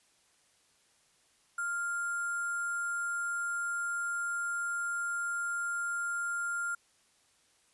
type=tone with sample-and-hold; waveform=sine; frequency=1396.9 Hz; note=F6; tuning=in tune; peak=-31 dBFS; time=1.58-6.75 s; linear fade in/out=5 ms; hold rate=8820 Hz; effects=white hiss -68 dBFS RMS until 7.73 s + resampled to 24000 Hz